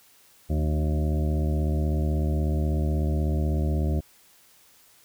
harmonic tone with a mistuned harmonic, 76.3 Hz, D#2, 33 cents flat, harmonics 1 / 2 / 3 / 4 / 5 / 7 / 8 / 9, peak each -23 / -29 / -33 / -35 / -37 / -40 / -41 / -42 dBFS, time 0.49-4.01 s, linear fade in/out 20 ms, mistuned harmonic 3, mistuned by -39 cents, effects white hiss -57 dBFS RMS until 5.04 s

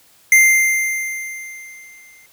square tone with exponential decay, 2093 Hz, C7, in tune, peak -7 dBFS, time 0.32-2.26 s, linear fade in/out 2 ms, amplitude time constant 420 ms, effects white hiss -52 dBFS RMS until 2.32 s

